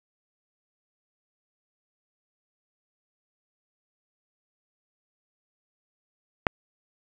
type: click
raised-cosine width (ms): 0.5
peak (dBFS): -4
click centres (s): 6.468
effects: none